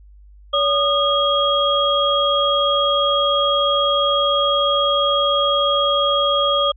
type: tone cluster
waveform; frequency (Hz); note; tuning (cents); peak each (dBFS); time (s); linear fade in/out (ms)
sine; 567 / 1225 / 3278; C#5 / D#6 / G#7; +39 / -27 / -23; -19; 0.53-6.72; 10
effects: added 50 Hz sine -42 dBFS peak until 6.76 s